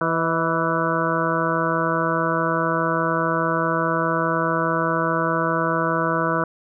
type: harmonic tone with a mistuned harmonic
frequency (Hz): 164.81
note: E3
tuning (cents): 0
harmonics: 1 / 2 / 3 / 4 / 6 / 7 / 8 / 9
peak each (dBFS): -27 / -27 / -27 / -27 / -27 / -27 / -27 / -27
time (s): 0.01-6.44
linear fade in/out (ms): 2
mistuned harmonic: 4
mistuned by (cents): -36
effects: none